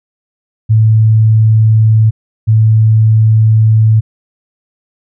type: tone pair in turn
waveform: sine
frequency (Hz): 110 / 110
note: A2 / A2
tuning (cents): 0 / 0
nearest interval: unison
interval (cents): 0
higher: neither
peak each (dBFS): -4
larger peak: neither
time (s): 0.69-2.11 / 2.47-4.01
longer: second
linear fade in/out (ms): 20
effects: none